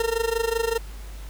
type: tone with amplitude modulation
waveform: 40% pulse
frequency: 457.9 Hz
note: A#4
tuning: 31 cents flat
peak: -18 dBFS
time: 0-0.78 s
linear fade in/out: 2 ms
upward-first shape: sine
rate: 25.2 Hz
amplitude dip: 85%
effects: added 50 Hz sine -35 dBFS peak until 1.29 s + pink hiss -47 dBFS RMS until 1.29 s